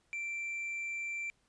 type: tone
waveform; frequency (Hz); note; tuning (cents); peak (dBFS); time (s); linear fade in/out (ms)
triangle; 2349; D7; 0; -34; 0.13-1.3; 0
effects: pink hiss -73 dBFS RMS until 1.48 s + resampled to 22050 Hz